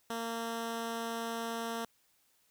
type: tone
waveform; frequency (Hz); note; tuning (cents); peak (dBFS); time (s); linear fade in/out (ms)
10% pulse; 229.7; A#3; -25; -27; 0.1-1.85; 2
effects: white hiss -71 dBFS RMS until 2.5 s